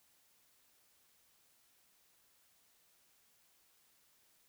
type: silence
effects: white hiss -71 dBFS RMS until 4.48 s